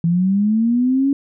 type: linear sweep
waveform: sine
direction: up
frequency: 164.81 to 281.2 Hz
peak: -13 dBFS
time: 0.04-1.13 s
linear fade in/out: 2 ms
effects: none